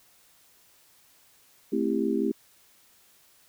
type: chord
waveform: sine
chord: A minor seventh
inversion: none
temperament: just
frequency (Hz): 220 / 264 / 330 / 396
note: A3 / C4 / E4 / G4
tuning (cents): 0 / +16 / +2 / +18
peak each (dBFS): -29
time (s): 1.72-2.32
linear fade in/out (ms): 10
effects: white hiss -60 dBFS RMS until 3.48 s